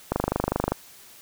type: click train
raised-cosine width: 1 ms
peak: -8 dBFS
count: 16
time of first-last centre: 0.12-0.72 s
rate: 25 Hz
effects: white hiss -49 dBFS RMS until 1.21 s